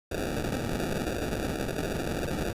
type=noise with sample-and-hold; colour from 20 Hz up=blue; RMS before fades=-31 dBFS; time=0.11-2.53 s; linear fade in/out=10 ms; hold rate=1050 Hz; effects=resampled to 32000 Hz